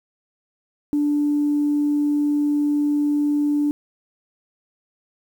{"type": "tone", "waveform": "sine", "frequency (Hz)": 293, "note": "D4", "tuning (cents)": -4, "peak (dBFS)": -16, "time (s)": [0.93, 3.71], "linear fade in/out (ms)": 0, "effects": ["tanh soft clip ceiling -12 dBFS", "8-bit"]}